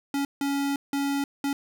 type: tone bursts at uneven times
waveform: square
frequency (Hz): 280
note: C#4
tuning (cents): +18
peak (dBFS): -25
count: 4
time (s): 0.14-0.25 / 0.41-0.76 / 0.93-1.24 / 1.44-1.53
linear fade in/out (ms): 2
effects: none